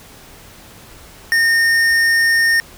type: tone with tanh clipping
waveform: sine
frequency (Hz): 1831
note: A#6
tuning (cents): -32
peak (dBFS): -13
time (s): 1.32-2.6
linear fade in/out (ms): 0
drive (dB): 14
effects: pink hiss -41 dBFS RMS until 2.77 s